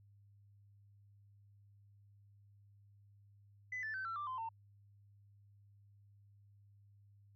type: tone with pitch steps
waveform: sine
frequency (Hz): 2006 / 1756.4 / 1537.9 / 1346.6 / 1179.1 / 1032.4 / 904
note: B6 / A6 / G6 / E6 / D6 / C6 / A5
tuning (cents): +26 / -4 / -34 / +36 / +7 / -23 / +47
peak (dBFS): -38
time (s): 3.72-4.49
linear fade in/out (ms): 5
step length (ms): 110
effects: tanh soft clip ceiling -36 dBFS + added 101 Hz sine -62 dBFS peak until 7.35 s